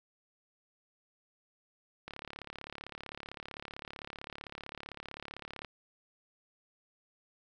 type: click train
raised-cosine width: 0.3 ms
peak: -26 dBFS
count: 128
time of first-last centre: 2.08-5.647 s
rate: 35.6 Hz
effects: none